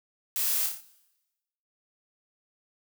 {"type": "noise with echo", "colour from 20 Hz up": "blue", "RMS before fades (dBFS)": -29, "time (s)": [0.36, 0.66], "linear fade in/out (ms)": 0, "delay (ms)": 29, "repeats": 5, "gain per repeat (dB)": -4, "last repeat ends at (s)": 0.805, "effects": ["noise-tail reverb RT60 1.0 s tail -19 dB re dry"]}